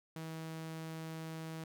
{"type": "tone", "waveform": "sawtooth", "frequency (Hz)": 160.9, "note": "E3", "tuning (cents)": -42, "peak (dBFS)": -38, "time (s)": [0.16, 1.64], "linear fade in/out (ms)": 2, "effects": []}